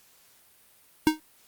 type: tone with exponential decay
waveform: square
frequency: 311.1 Hz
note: D#4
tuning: in tune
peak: -14 dBFS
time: 1.07-1.2 s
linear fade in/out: 0 ms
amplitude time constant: 27 ms
effects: white hiss -59 dBFS RMS until 1.47 s + Opus 48 kbps